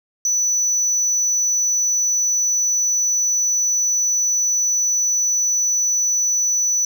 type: tone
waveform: sine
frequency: 5960 Hz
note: F#8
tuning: 12 cents sharp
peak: -13 dBFS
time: 0.25-6.85 s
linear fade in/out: 2 ms
effects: tanh soft clip ceiling -15 dBFS + 8-bit